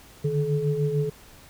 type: tone cluster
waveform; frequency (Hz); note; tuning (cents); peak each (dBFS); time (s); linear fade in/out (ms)
sine; 145.3 / 152 / 429.8; D3 / D#3 / A4; -18 / -40 / -41; -28 / -25 / -26; 0.24-1.1; 10
effects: pink hiss -50 dBFS RMS until 1.49 s